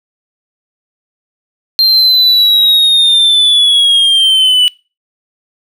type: linear sweep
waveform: triangle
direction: down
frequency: 4186 to 2955 Hz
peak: -4 dBFS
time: 1.79-4.68 s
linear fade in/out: 0 ms
effects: noise-tail reverb RT60 0.3 s tail -24 dB re dry

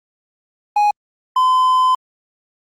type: tone pair in turn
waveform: triangle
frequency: 830.6 / 1022.5 Hz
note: G#5 / C6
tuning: 0 / -40 cents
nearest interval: major third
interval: 360 cents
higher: second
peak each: -9 dBFS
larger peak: neither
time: 0.76-0.91 / 1.36-1.95 s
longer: second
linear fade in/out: 5 ms
effects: Opus 32 kbps

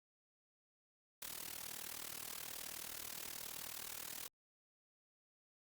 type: noise with amplitude modulation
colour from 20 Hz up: white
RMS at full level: -44 dBFS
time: 1.22-4.28 s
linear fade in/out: 2 ms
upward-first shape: sine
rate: 38.9 Hz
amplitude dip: 85%
effects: Opus 48 kbps

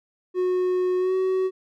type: tone with pitch glide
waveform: triangle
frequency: 365.3 to 375.6 Hz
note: F#4 to F#4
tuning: -22 to +26 cents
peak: -18 dBFS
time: 0.34-1.51 s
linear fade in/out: 50 ms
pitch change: +48 cents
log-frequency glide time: 0.98-1.14 s
effects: none

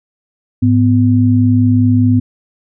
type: tone pair together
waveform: sine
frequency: 105.4 / 250.4 Hz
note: G#2 / B3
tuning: +26 / +24 cents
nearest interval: octave + minor third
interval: 1498 cents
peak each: -10 dBFS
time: 0.62-2.2 s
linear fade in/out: 10 ms
effects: none

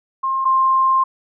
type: tone pair in turn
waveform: sine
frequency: 1064 / 1056 Hz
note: C6 / C6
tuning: +29 / +16 cents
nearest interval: unison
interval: 13 cents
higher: first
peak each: -17 / -12 dBFS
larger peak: second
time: 0.23-0.45 / 0.45-1.04 s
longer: second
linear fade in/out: 10 ms
effects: none

